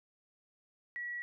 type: tone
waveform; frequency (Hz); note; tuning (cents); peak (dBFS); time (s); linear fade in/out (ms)
sine; 1930; B6; -40; -37; 0.96-1.22; 0
effects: none